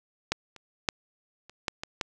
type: clicks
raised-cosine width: 0.2 ms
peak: -8 / -29 / -6 / -30 / -10 / -17 / -11 dBFS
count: 7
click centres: 0.32 / 0.563 / 0.888 / 1.496 / 1.682 / 1.835 / 2.012 s
effects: none